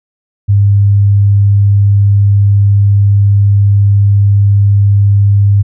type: tone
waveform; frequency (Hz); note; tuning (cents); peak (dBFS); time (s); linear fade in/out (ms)
sine; 100.8; G2; +49; -4; 0.48-5.63; 20
effects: none